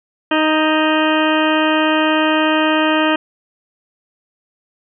harmonic tone with a mistuned harmonic, 311.1 Hz, D#4, in tune, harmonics 1 / 2 / 3 / 4 / 5 / 6 / 8 / 9 / 10, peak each -16 / -19 / -21 / -22 / -23 / -24 / -25 / -26 / -26 dBFS, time 0.31-3.16 s, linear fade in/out 5 ms, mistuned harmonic 5, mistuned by +17 cents, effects none

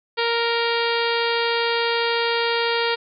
harmonic tone, 466.2 Hz, A#4, in tune, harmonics 1 / 2 / 3 / 4 / 5 / 6 / 7 / 8 / 9 / 10, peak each -23 / -26 / -28 / -29 / -30 / -31 / -31 / -32 / -33 / -33 dBFS, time 0.17-2.96 s, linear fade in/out 20 ms, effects none

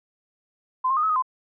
sine tone with pitch steps, 1028 / 1070 / 1229 / 1288 / 1245 / 1030 Hz, C6 / C6 / D#6 / E6 / D#6 / C6, -31 / +38 / -22 / -41 / +1 / -28 cents, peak -19 dBFS, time 0.84-1.224 s, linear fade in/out 10 ms, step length 64 ms, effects none

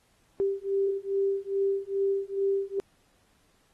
sine beating tone pair, 392 / 394.4 Hz, G4 / G4, 0 / +11 cents, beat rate 2.4 Hz, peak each -28 dBFS, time 0.4-2.8 s, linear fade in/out 0 ms, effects pink hiss -67 dBFS RMS until 3.73 s + AAC 32 kbps

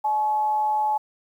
sine tone with amplitude modulation, 853 Hz, G#5, 46 cents sharp, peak -18 dBFS, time 0.04-0.98 s, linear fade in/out 10 ms, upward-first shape sine, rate 248 Hz, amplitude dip 35%, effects 9-bit

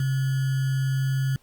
sine tone with sample-and-hold, 133.8 Hz, C3, 39 cents sharp, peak -21 dBFS, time 0-1.36 s, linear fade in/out 2 ms, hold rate 1575 Hz, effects pink hiss -62 dBFS RMS until 1.42 s + Opus 48 kbps

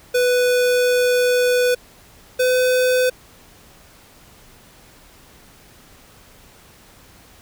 square tone pair in turn, 495.1 / 505.5 Hz, B4 / B4, +4 / +40 cents, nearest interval unison, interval 36 cents, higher second, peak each -15 dBFS, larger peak neither, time 0.14-1.75 / 2.39-3.1 s, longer first, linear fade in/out 10 ms, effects pink hiss -48 dBFS RMS until 7.41 s

